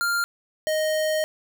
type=tone pair in turn; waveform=square; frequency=1396.9 / 622.2 Hz; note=F6 / D#5; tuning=0 / 0 cents; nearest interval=octave + major second; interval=1400 cents; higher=first; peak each=-22 dBFS; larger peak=neither; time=0.01-0.24 / 0.67-1.24 s; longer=second; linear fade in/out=0 ms; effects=none